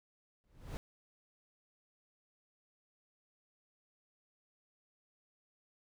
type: noise with exponential growth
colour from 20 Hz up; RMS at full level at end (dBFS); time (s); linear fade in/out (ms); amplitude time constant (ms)
brown; -36; 0.44-0.77; 0; 70
effects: none